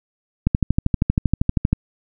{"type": "click train", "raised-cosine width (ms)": 5, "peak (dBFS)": -3, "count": 17, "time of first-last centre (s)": [0.47, 1.73], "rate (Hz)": 12.7, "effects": []}